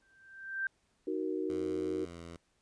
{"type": "tone with exponential growth", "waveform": "sine", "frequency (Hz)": 1568, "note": "G6", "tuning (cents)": 0, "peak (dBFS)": -29, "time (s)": [0.02, 0.67], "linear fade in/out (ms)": 2, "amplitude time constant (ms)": 140}
{"type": "chord", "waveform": "sine", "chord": "D# minor", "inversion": "none", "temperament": "just", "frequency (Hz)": [311.1, 373.4, 466.7], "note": ["D#4", "F#4", "A#4"], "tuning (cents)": [0, 16, 2], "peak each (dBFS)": [-36, -35, -39], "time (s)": [1.07, 2.05], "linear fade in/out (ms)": 5}
{"type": "tone with pitch glide", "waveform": "10% pulse", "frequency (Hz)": [87.31, 84.29], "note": ["F2", "E2"], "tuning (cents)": [0, 39], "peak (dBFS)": -37, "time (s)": [1.49, 2.37], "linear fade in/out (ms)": 10, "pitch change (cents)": -61, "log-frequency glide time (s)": [2.01, 2.21]}
{"effects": ["pink hiss -74 dBFS RMS until 2.61 s", "resampled to 22050 Hz"]}